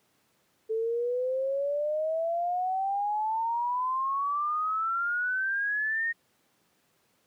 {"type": "exponential sweep", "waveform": "sine", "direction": "up", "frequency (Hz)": [438.1, 1864.7], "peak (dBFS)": -26, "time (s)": [0.69, 6.13], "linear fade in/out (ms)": 20, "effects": ["pink hiss -69 dBFS RMS until 7.26 s", "high-pass 150 Hz 12 dB/octave"]}